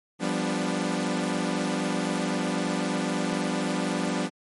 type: chord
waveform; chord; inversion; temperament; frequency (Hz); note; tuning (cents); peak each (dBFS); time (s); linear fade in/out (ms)
sawtooth; G dominant seventh; third; equal with one note detuned; 174.61 / 198.5 / 246.9 / 293.7; F3 / G3 / B3 / D4; 0 / +22 / 0 / 0; -27; 0.19-4.3; 50
effects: MP3 48 kbps